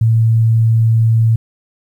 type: tone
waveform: sine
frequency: 113.1 Hz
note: A2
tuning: 48 cents sharp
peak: -8 dBFS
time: 0.01-1.36 s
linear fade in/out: 5 ms
effects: 8-bit